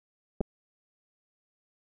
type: clicks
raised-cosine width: 2 ms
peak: -16 dBFS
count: 2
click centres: 0.407 / 0.412 s
effects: none